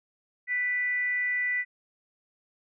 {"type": "tone with frequency modulation", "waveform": "sine", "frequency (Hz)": 1975.5, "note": "B6", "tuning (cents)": 0, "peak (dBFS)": -25, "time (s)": [0.47, 1.65], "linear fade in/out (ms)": 50, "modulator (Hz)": 470, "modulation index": 0.25, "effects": []}